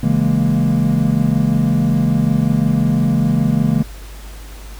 triangle chord, A# half-diminished seventh, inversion first, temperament equal, 138.59 / 164.81 / 207.7 / 233.1 Hz, C#3 / E3 / G#3 / A#3, 0 / 0 / 0 / 0 cents, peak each -16 dBFS, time 0.03-3.83 s, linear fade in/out 5 ms, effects added 50 Hz sine -31 dBFS peak until 4.79 s + pink hiss -40 dBFS RMS until 4.79 s

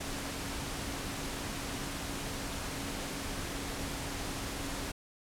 sine tone in noise, 277.2 Hz, C#4, in tune, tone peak -45 dBFS, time 0-4.92 s, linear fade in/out 10 ms, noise pink, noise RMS -38 dBFS, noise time 0-4.92 s, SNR -10 dB, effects low-pass 11000 Hz 12 dB/octave

